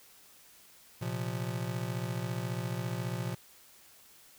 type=chord; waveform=square; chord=Bb suspended second; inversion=none; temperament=just; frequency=116.54 / 131.11 / 174.81 Hz; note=Bb2 / C3 / F3; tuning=0 / +4 / +2 cents; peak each=-37 / -39 / -39 dBFS; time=1.01-3.35 s; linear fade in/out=10 ms; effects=white hiss -58 dBFS RMS until 4.38 s